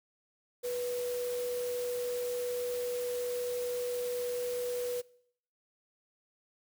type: tone in noise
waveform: sine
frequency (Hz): 490.2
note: B4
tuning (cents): -13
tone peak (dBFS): -32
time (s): 0.63-5.02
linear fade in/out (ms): 20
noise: white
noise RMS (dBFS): -45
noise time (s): 0.63-5.02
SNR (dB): +10
effects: noise-tail reverb RT60 0.7 s tail -23 dB re dry